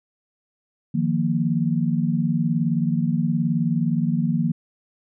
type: chord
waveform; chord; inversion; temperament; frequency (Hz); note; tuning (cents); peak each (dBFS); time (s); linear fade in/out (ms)
sine; Eb suspended second; none; equal; 155.56 / 174.61 / 233.1; Eb3 / F3 / Bb3; 0 / 0 / 0; -23; 0.94-4.52; 10
effects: none